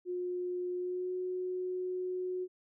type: tone with pitch glide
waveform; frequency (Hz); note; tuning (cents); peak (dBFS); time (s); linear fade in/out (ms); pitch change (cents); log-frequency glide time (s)
sine; 359 to 366.1; F4 to F#4; +48 to -18; -33; 0.05-2.48; 50; +34; 0.75-1.13
effects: none